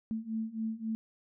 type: beating tone pair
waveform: sine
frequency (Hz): 220 / 223.7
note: A3 / A3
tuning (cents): 0 / +29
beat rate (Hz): 3.7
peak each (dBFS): -37 / -35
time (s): 0.11-0.95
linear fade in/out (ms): 0
effects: none